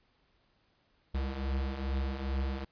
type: beating tone pair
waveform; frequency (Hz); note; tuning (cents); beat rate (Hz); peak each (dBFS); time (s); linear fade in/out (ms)
square; 65.41 / 67.81; C2 / C#2; 0 / -38; 2.4; -38 / -33; 1.14-2.65; 10
effects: pink hiss -71 dBFS RMS until 2.71 s + resampled to 11025 Hz